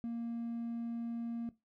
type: tone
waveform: triangle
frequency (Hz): 233.1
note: A#3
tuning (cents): 0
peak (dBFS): -33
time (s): 0.04-1.49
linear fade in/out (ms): 0
effects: noise-tail reverb RT60 0.2 s tail -18 dB re dry + tanh soft clip ceiling -31 dBFS